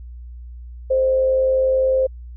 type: tone with frequency modulation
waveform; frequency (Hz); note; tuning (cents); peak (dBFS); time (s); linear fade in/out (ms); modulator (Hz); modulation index
sine; 523.3; C5; 0; -14; 0.9-2.07; 10; 91.1; 0.24
effects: added 60 Hz sine -33 dBFS peak until 2.36 s